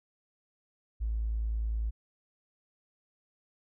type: tone with tanh clipping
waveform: triangle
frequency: 55 Hz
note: A1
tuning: in tune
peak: -28 dBFS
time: 1-1.91 s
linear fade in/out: 20 ms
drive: 2 dB
effects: none